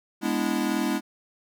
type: chord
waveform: square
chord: E dominant seventh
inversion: first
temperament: equal with one note detuned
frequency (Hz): 207.7 / 246.9 / 290 / 329.6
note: G#3 / B3 / D4 / E4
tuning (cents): 0 / 0 / -22 / 0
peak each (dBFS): -30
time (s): 0.21-1.01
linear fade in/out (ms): 50
effects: none